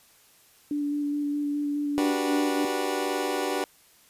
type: tone with vibrato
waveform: sine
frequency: 290.7 Hz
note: D4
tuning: 18 cents flat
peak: -25 dBFS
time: 0.71-2.65 s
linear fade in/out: 2 ms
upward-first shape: square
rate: 4.8 Hz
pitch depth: 10 cents each way
type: chord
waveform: 25% pulse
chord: G major seventh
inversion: second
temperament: equal with one note detuned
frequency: 293.7 / 370 / 392 / 487.9 Hz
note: D4 / F#4 / G4 / B4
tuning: 0 / 0 / 0 / -21 cents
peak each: -28 dBFS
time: 1.98-3.64 s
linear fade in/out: 0 ms
effects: white hiss -58 dBFS RMS until 4.09 s + resampled to 32000 Hz